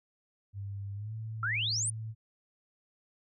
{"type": "tone with pitch glide", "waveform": "sine", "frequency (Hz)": [99.7, 110.62], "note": ["G2", "A2"], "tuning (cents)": [30, 10], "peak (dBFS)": -36, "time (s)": [0.53, 2.15], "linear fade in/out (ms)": 50, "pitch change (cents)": 180, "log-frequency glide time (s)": [0.94, 1.13]}
{"type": "exponential sweep", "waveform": "sine", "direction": "up", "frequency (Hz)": [1313, 9680], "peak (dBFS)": -29, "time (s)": [1.43, 1.9], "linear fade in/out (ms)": 2}
{"effects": []}